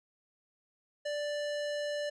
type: tone with low-pass filter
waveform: square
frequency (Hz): 587.3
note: D5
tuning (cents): 0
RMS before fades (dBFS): -35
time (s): 1.05-2.1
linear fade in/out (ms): 10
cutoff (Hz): 5900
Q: 0.94
effects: none